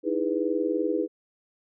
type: chord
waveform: sine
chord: E major seventh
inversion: third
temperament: just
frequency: 309 / 329.6 / 412 / 494.4 Hz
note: D#4 / E4 / G#4 / B4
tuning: -12 / 0 / -14 / +2 cents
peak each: -29 dBFS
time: 0.03-1.08 s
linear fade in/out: 50 ms
effects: none